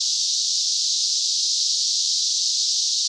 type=band-pass noise; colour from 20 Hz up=white; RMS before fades=-22 dBFS; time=0-3.08 s; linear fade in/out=10 ms; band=3900 to 6200 Hz; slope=48 dB/octave; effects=none